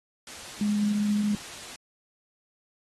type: tone in noise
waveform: sine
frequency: 207.7 Hz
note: G#3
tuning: in tune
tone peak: -22 dBFS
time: 0.61-1.35 s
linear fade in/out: 2 ms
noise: white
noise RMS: -40 dBFS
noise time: 0.27-1.76 s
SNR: +15 dB
effects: low-pass 8000 Hz 12 dB/octave + AAC 32 kbps